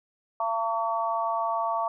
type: harmonic tone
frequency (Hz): 226.5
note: A#3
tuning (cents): -50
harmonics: 3 / 4 / 5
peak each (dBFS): -29 / -29 / -29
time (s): 0.4-1.88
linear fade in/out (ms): 2
effects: none